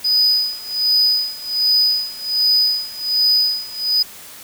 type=tone with tremolo; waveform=triangle; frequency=4978 Hz; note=D#8; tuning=in tune; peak=-10 dBFS; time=0.04-4.03 s; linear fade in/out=10 ms; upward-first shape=sine; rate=1.3 Hz; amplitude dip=90%; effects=white hiss -38 dBFS RMS until 4.43 s